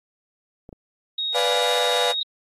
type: clicks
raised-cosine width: 2 ms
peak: -27 dBFS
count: 2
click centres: 0.691 / 0.728 s
type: tone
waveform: sine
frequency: 3757 Hz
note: A#7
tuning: 13 cents sharp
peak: -23 dBFS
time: 1.18-2.23 s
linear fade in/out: 5 ms
type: chord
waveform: 40% pulse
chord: B diminished seventh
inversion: none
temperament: equal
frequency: 493.9 / 587.3 / 698.5 / 830.6 Hz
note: B4 / D5 / F5 / Ab5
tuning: 0 / 0 / 0 / 0 cents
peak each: -23 / -26 / -26 / -28 dBFS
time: 1.34-2.13 s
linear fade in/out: 20 ms
effects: AAC 32 kbps